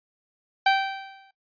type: tone with exponential decay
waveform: sawtooth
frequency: 778 Hz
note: G5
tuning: 13 cents flat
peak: -11 dBFS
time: 0.66-1.31 s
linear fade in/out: 5 ms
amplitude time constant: 140 ms
effects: noise-tail reverb RT60 0.1 s tail -17 dB re dry + resampled to 11025 Hz